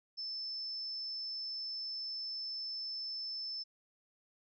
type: tone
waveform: sine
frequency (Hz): 5274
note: E8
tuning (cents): 0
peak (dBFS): -38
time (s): 0.17-3.64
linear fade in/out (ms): 20
effects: none